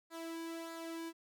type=tone with flanger; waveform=sawtooth; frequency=330 Hz; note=E4; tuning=2 cents sharp; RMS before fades=-44 dBFS; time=0.1-1.13 s; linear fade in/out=50 ms; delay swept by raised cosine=0.34 to 1.54 ms; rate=1.6 Hz; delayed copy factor=-0.55; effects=none